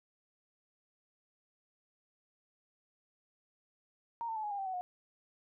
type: tone with pitch steps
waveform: sine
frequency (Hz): 930 / 897.3 / 865.7 / 835.3 / 805.9 / 777.5 / 750.2 / 723.8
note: A#5 / A5 / A5 / G#5 / G5 / G5 / F#5 / F#5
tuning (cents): -4 / +34 / -28 / +10 / +48 / -14 / +24 / -38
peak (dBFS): -35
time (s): 4.21-4.81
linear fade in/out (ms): 0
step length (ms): 75
effects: none